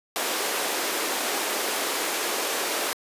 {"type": "high-pass noise", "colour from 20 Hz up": "pink", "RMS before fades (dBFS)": -27, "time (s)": [0.16, 2.93], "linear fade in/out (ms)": 0, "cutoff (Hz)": 330, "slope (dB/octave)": 24, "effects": ["resampled to 32000 Hz"]}